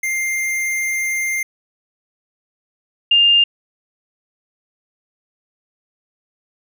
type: tone pair in turn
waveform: square / sine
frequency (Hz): 2103 / 2807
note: C7 / F7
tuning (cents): +8 / +8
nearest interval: perfect fourth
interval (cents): 500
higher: second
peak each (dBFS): -19 / -9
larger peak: second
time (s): 0.03-1.43 / 3.11-3.44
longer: first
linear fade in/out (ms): 5
effects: none